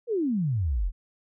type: exponential sweep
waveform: sine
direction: down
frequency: 501 to 37.42 Hz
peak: -23 dBFS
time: 0.07-0.92 s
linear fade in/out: 50 ms
effects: none